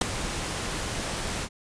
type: noise with ADSR envelope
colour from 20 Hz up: pink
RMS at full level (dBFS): -18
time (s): 0.01-1.49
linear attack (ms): 7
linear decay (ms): 6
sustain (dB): -13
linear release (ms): 58
effects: resampled to 22050 Hz